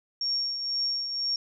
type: tone with tremolo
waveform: sine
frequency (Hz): 5530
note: F8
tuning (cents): -18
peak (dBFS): -24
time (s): 0.21-1.36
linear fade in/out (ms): 2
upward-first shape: triangle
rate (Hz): 2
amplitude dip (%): 55
effects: none